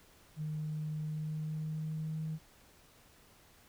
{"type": "tone with pitch glide", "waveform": "sine", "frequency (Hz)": [153.7, 157.38], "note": ["D#3", "D#3"], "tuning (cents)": [-21, 20], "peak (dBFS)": -34, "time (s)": [0.36, 2.39], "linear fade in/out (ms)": 50, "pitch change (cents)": 41, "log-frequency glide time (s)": [0.99, 2.22], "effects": ["tanh soft clip ceiling -30 dBFS", "pink hiss -62 dBFS RMS until 3.68 s"]}